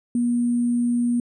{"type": "tone with sample-and-hold", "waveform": "sine", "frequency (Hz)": 240, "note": "B3", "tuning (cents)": -49, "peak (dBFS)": -18, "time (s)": [0.15, 1.2], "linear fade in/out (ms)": 2, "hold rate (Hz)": 8820, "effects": ["resampled to 24000 Hz"]}